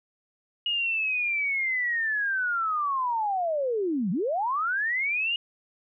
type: linear two-way sweep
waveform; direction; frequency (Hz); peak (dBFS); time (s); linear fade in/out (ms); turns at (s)
sine; down then up; 2886 to 164.81 to 2886; -24; 0.66-5.36; 2; 4.11
effects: none